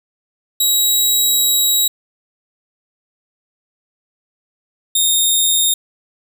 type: tone pair in turn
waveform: 15% pulse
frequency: 3857 / 3682 Hz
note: B7 / A#7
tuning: -42 / -22 cents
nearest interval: minor second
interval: 80 cents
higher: first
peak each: -5 dBFS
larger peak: neither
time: 0.6-1.88 / 4.95-5.74 s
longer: first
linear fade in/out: 5 ms
effects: none